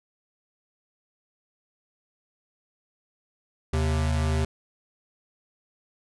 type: tone pair together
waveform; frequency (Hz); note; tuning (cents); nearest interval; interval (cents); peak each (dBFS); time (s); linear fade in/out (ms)
square; 78.23 / 130.81; D#2 / C3; +10 / 0; major sixth; 890; -24 / -29; 3.73-4.45; 5
effects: resampled to 24000 Hz